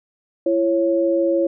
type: tone pair together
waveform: sine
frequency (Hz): 336.8 / 550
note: E4 / C#5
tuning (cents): +37 / -14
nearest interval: minor sixth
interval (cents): 849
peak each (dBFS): -18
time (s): 0.46-1.47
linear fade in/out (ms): 5
effects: none

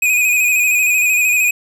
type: tone with vibrato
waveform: square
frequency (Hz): 2489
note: D#7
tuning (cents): 0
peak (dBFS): -12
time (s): 0.02-1.51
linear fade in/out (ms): 5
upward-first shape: square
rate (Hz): 13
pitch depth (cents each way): 31
effects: none

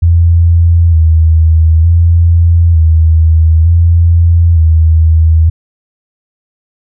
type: tone with vibrato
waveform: sine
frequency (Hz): 82.41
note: E2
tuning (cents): 0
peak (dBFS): -3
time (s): 0.02-5.5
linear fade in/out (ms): 10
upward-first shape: square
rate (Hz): 0.55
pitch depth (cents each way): 43
effects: none

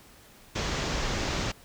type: low-pass noise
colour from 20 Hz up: pink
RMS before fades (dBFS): -30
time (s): 0.55-1.52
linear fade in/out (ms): 10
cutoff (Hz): 6900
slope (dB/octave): 48
effects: pink hiss -54 dBFS RMS until 1.64 s

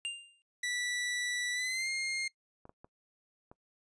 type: tone with exponential decay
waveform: square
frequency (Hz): 2795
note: F7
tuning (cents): +1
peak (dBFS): -32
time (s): 0.05-0.42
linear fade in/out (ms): 0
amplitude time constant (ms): 79
type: tone with pitch glide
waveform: sawtooth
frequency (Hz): 1961 to 2126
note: B6 to C7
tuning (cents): -13 to +27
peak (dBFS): -29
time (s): 0.63-2.28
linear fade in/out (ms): 5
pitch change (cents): +140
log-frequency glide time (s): 1.53-1.89
type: clicks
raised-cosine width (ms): 1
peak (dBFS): -37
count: 4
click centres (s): 2.654 / 2.694 / 2.845 / 3.515
effects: noise-tail reverb RT60 0.1 s tail -22 dB re dry + resampled to 22050 Hz

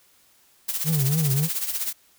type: noise with tremolo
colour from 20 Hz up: blue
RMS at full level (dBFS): -25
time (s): 0.68-1.93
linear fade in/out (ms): 10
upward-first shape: sine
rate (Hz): 16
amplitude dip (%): 65
type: tone with vibrato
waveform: triangle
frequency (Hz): 146.83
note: D3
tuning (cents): 0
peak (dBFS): -18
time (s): 0.84-1.49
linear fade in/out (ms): 50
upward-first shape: triangle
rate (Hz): 3.6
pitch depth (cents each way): 210
effects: white hiss -59 dBFS RMS until 2.18 s

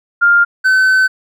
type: tone pair in turn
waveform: sine / triangle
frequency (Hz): 1402 / 1523.3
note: F6 / F#6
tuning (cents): +6 / +50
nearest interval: minor second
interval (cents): 144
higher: second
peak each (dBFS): -6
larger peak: neither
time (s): 0.21-0.45 / 0.64-1.08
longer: second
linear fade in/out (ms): 20
effects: none

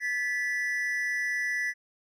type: tone pair together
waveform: triangle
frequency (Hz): 1727.8 / 1968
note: A6 / B6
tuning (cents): -32 / -7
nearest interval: major second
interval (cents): 225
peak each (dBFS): -30 / -27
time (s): 0-1.74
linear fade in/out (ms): 50
effects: none

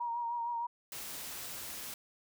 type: tone with vibrato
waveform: sine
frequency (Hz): 943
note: A#5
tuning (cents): +20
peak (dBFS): -33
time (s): 0-0.67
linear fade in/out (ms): 10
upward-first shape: triangle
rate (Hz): 6.5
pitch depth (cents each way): 39
type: noise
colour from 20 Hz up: white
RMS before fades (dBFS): -43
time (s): 0.92-1.94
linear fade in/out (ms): 2
effects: none

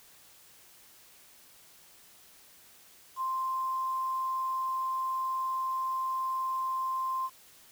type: tone with quantisation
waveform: sine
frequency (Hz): 1046.5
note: C6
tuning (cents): 0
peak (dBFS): -29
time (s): 3.16-7.3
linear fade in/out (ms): 50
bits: 9
effects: white hiss -57 dBFS RMS until 7.71 s

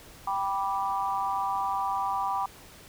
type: chord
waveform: sine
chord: G major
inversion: none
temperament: equal with one note detuned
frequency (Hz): 784 / 982.1 / 1174.7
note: G5 / B5 / D6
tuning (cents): 0 / -10 / 0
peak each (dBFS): -30 / -30 / -32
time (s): 0.27-2.46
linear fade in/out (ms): 5
effects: pink hiss -50 dBFS RMS until 2.88 s

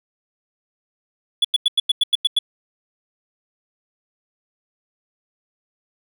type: tone bursts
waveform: triangle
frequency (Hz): 3421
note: A7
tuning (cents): -49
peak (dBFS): -11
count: 9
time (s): 1.42-2.39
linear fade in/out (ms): 5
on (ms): 26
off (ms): 92
effects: none

